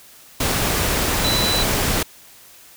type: tone in noise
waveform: sine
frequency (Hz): 3975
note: B7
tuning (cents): +10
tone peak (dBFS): -20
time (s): 1.24-1.63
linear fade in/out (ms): 5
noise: pink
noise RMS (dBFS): -20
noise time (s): 0.4-2.03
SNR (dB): -3
effects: white hiss -46 dBFS RMS until 2.76 s